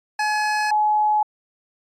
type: tone pair in turn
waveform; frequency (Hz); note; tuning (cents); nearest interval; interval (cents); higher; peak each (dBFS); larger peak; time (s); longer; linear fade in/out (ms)
25% pulse / sine; 848 / 848; G#5 / G#5; +36 / +36; unison; 0; neither; -15; neither; 0.19-0.71 / 0.71-1.23; neither; 5
effects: low-pass 7000 Hz 12 dB/octave + MP3 96 kbps